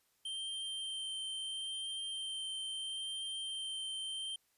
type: tone with vibrato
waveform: square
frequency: 3136 Hz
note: G7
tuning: in tune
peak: -39 dBFS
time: 0.25-4.36 s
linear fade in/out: 5 ms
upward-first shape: sine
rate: 0.75 Hz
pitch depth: 10 cents each way
effects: white hiss -75 dBFS RMS until 4.57 s + resampled to 32000 Hz